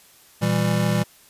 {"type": "chord", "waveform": "square", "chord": "E diminished", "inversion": "second", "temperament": "just", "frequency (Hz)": [118.67, 164.81, 197.78], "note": ["Bb2", "E3", "G3"], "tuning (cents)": [31, 0, 16], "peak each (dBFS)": -24, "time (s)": [0.41, 1.04], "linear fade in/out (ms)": 20, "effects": ["white hiss -52 dBFS RMS until 1.29 s", "resampled to 32000 Hz"]}